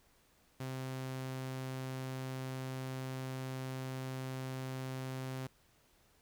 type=tone; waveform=sawtooth; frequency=130.8 Hz; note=C3; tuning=in tune; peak=-35 dBFS; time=0.6-5.47 s; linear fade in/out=5 ms; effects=pink hiss -69 dBFS RMS until 6.21 s